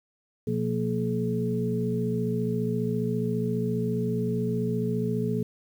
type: tone cluster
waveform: sine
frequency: 123.1 / 178 / 232.5 / 426.2 Hz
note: B2 / F3 / A#3 / G#4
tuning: -5 / +33 / -4 / +45 cents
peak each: -30 dBFS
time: 0.47-5.43 s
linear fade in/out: 5 ms
effects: 9-bit